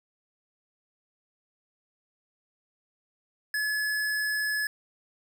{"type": "tone", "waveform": "square", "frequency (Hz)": 1707, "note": "G#6", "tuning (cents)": 47, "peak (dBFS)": -27, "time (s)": [3.54, 4.67], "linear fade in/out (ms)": 2, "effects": []}